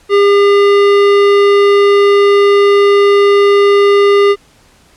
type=tone with hard clipping; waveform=sine; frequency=403.4 Hz; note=G4; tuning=50 cents sharp; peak=-7 dBFS; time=0.09-4.36 s; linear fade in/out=50 ms; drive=15 dB; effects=pink hiss -47 dBFS RMS until 4.96 s + low-pass 10000 Hz 12 dB/octave